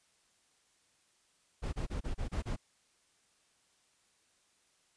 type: noise bursts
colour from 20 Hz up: brown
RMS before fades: -35 dBFS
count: 7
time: 1.62-2.564 s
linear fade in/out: 20 ms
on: 110 ms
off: 29 ms
effects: white hiss -71 dBFS RMS until 4.96 s + resampled to 22050 Hz